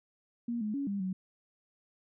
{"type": "tone with pitch steps", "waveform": "sine", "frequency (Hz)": [236.3, 212, 279.8, 200.1, 187.1], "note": ["A#3", "G#3", "C#4", "G3", "F#3"], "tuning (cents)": [24, 36, 16, 36, 20], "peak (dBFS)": -31, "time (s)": [0.48, 1.13], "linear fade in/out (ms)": 5, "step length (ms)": 130, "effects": []}